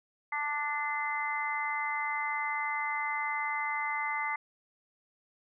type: harmonic tone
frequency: 293.7 Hz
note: D4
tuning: in tune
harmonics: 3 / 4 / 5 / 6 / 7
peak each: -35 / -37 / -45 / -44 / -33 dBFS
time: 0.32-4.36 s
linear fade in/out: 5 ms
effects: none